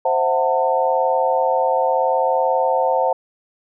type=chord; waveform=sine; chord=F# half-diminished seventh; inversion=second; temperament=equal with one note detuned; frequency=523.3 / 659.3 / 740 / 898 Hz; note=C5 / E5 / F#5 / A5; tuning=0 / 0 / 0 / +35 cents; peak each=-19 / -23 / -21 / -20 dBFS; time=0.05-3.13 s; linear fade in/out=5 ms; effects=none